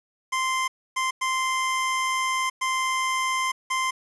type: tone bursts at uneven times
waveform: 25% pulse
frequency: 1043 Hz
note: C6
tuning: 6 cents flat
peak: -19 dBFS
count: 5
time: 0.32-0.68 / 0.96-1.11 / 1.21-2.5 / 2.61-3.52 / 3.7-3.91 s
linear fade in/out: 10 ms
effects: resampled to 24000 Hz + 8-bit